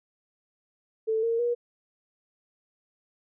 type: tone with pitch steps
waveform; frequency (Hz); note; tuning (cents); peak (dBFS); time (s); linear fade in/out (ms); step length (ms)
sine; 442.1 / 460.1 / 478.8; A4 / A#4 / A#4; +8 / -23 / +46; -23; 1.07-1.55; 20; 160
effects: none